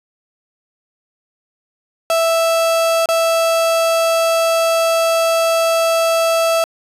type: tone with dropouts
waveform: 35% pulse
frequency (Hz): 659.3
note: E5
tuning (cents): 0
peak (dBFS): -11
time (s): 2.1-6.64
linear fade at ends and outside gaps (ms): 1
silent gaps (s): 3.058-3.088
effects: resampled to 32000 Hz